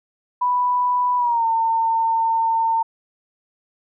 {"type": "tone with pitch glide", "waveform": "sine", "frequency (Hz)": [987.8, 905.8], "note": ["B5", "A#5"], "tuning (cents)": [0, -50], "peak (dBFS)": -16, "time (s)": [0.41, 2.83], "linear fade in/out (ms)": 10, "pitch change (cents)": -150, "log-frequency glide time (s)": [1.17, 1.46], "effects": []}